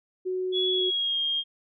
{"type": "tone", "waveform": "sine", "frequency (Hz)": 370, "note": "F#4", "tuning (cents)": 0, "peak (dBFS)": -26, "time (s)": [0.25, 0.91], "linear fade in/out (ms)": 20}
{"type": "tone with pitch glide", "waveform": "sine", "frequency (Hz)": [3374, 3227], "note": ["G#7", "G7"], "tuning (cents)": [27, 50], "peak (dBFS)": -24, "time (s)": [0.52, 1.44], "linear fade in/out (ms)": 50, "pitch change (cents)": -77, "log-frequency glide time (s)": [0.72, 1.19]}
{"effects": []}